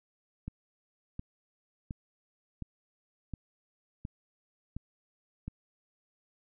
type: click train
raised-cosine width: 5 ms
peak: -25 dBFS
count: 8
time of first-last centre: 0.48-5.48 s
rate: 1.4 Hz
effects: none